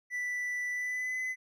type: tone with pitch glide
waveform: triangle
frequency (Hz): 1975.5 to 2022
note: B6 to B6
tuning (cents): 0 to +40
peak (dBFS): -30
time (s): 0.1-1.36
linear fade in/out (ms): 50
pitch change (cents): +40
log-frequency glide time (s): 0.71-1.2
effects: none